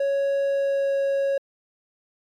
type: tone with pitch glide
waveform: triangle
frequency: 555 to 551.5 Hz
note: C#5 to C#5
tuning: +2 to -9 cents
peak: -18 dBFS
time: 0-1.38 s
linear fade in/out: 5 ms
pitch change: -11 cents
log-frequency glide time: 0.44-0.96 s
effects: MP3 96 kbps